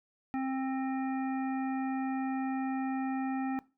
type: harmonic tone with a mistuned harmonic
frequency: 264.5 Hz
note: C4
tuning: 19 cents sharp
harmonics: 1 / 3 / 5 / 7 / 9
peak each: -31 / -37 / -46 / -47 / -51 dBFS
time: 0.34-3.59 s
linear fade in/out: 0 ms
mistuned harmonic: 9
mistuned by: +16 cents
effects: noise-tail reverb RT60 0.3 s tail -20 dB re dry